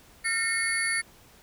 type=tone cluster; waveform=sine; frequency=1392 / 1817 / 2169 / 4511 / 9950 Hz; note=F6 / A#6 / C#7 / C#8 / D#9; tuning=-6 / -45 / -38 / +29 / -1 cents; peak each=-37 / -28 / -28 / -34 / -31 dBFS; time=0.24-1.02 s; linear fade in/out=20 ms; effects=tanh soft clip ceiling -17 dBFS + pink hiss -55 dBFS RMS until 1.42 s